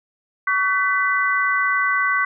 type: tone cluster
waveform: sine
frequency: 1132 / 1514 / 1989 Hz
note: C#6 / F#6 / B6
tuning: +36 / +39 / +12 cents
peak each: -21 dBFS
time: 0.47-2.25 s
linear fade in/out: 5 ms
effects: none